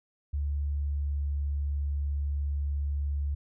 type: tone with pitch glide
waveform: sine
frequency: 72 to 71.54 Hz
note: D2 to D2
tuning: -34 to -45 cents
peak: -27 dBFS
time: 0.33-3.35 s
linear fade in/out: 10 ms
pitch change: -11 cents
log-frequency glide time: 0.71-1.22 s
effects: none